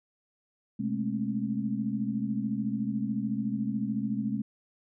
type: tone cluster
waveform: sine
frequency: 126.9 / 210.2 / 224 / 268.7 Hz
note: B2 / G#3 / A3 / C4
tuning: +47 / +21 / +31 / +46 cents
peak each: -39 / -30 / -34 / -35 dBFS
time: 0.79-4.42 s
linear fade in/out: 10 ms
effects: none